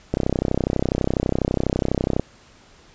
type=click train; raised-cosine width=2 ms; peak=-6 dBFS; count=67; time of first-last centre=0.14-2.196 s; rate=32.1 Hz; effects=pink hiss -51 dBFS RMS until 2.94 s + resampled to 16000 Hz